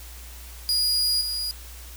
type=tone with level steps; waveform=40% pulse; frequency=4885 Hz; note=D#8; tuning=33 cents flat; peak=-19 / -25 dBFS; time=0.69-1.51 s; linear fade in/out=0 ms; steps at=1.21 s; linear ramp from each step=2 ms; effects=added 60 Hz sine -40 dBFS peak until 1.96 s + white hiss -45 dBFS RMS until 1.96 s